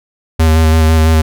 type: tone with vibrato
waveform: square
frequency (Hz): 79.8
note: D#2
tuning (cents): +44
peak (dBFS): -7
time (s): 0.39-1.22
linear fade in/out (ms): 10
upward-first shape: square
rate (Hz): 6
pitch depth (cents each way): 18
effects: none